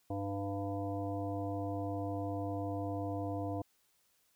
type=harmonic tone with a mistuned harmonic; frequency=99.7 Hz; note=G2; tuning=30 cents sharp; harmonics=1 / 3 / 5 / 7 / 9 / 10; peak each=-39 / -39 / -43 / -41 / -52 / -52 dBFS; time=0.1-3.62 s; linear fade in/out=5 ms; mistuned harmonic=7; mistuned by=-18 cents; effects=white hiss -73 dBFS RMS until 4.35 s